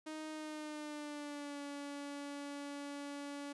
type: tone with pitch glide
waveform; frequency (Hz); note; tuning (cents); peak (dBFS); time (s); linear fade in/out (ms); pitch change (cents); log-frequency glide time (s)
sawtooth; 311.1 to 285.3; D#4 to C#4; 0 to +50; -39; 0.06-3.53; 10; -150; 0.3-1.61
effects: resampled to 24000 Hz